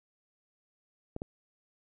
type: clicks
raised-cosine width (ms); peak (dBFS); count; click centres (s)
2; -23; 2; 1.164 / 1.219
effects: none

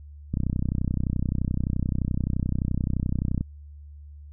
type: click train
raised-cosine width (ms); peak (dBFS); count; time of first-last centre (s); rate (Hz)
5; -13; 98; 0.34-3.41; 31.6
effects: added 73 Hz sine -41 dBFS peak until 4.32 s

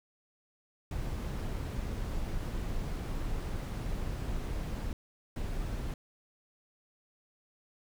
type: noise bursts at uneven times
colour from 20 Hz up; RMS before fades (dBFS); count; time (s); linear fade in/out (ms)
brown; -35; 2; 0.91-4.93 / 5.36-5.94; 2
effects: none

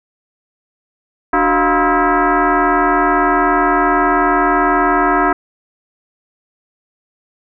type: tone with frequency modulation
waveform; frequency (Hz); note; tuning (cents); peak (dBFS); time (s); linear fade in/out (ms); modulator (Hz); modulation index
sine; 293.7; D4; 0; -10; 1.33-5.33; 5; 333; 4.1
effects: none

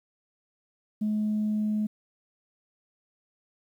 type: tone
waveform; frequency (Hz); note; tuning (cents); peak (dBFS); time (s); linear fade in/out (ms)
sine; 212.7; G#3; +42; -23; 1.01-1.87; 10
effects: tanh soft clip ceiling -21 dBFS + 10-bit

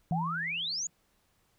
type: tone with exponential decay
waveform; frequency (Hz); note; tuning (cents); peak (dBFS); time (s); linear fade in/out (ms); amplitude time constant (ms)
sine; 166.4; E3; +17; -26; 0.11-0.9; 0; 170
type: exponential sweep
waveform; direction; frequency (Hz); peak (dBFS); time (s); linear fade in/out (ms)
sine; up; 698.5 to 7010; -31; 0.12-0.87; 2
effects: pink hiss -71 dBFS RMS until 1.58 s

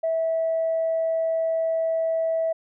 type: tone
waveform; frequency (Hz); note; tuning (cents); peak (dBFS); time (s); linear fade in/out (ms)
sine; 652; E5; -19; -20; 0.03-2.53; 10
effects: tanh soft clip ceiling -16 dBFS

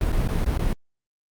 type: noise with dropouts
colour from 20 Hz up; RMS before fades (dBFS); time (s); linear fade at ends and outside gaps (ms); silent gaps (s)
brown; -22; 0.01-0.73; 2; 0.12-0.126 / 0.277-0.287 / 0.446-0.461 / 0.576-0.592
effects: Opus 48 kbps

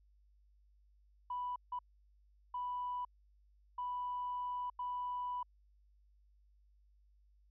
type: tone bursts at uneven times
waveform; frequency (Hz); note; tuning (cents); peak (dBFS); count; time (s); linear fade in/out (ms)
sine; 987.8; B5; 0; -36; 5; 1.3-1.56 / 1.72-1.79 / 2.54-3.05 / 3.78-4.7 / 4.79-5.43; 5
effects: tanh soft clip ceiling -32 dBFS + added 50 Hz sine -65 dBFS peak until 7.5 s

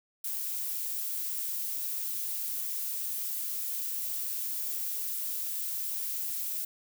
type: noise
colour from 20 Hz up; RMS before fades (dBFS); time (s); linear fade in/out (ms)
violet; -34; 0.24-6.65; 5
effects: none

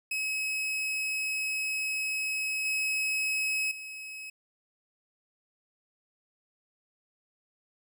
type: tone with level steps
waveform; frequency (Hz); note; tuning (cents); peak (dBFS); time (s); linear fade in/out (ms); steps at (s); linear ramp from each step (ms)
40% pulse; 2561; D#7; +49; -28 / -26 / -38; 0.11-4.3; 5; 2.65 / 3.71; 5
effects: none

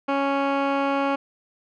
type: tone with low-pass filter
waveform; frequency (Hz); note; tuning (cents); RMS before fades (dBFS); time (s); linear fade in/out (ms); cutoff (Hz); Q
15% pulse; 277.2; C#4; 0; -23; 0.08-1.16; 10; 2000; 1.4
effects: none

